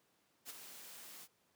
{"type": "noise with ADSR envelope", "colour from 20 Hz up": "white", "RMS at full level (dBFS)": -45, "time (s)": [0.45, 1.28], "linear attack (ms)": 50, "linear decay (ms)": 11, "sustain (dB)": -8, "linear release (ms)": 49, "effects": ["pink hiss -75 dBFS RMS until 1.55 s", "high-pass 150 Hz 12 dB/octave"]}